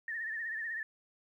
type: tone with vibrato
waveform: sine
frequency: 1803 Hz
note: A6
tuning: 42 cents sharp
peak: -35 dBFS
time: 0.08-0.83 s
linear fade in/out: 2 ms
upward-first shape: sine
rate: 16 Hz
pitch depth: 74 cents each way
effects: 12-bit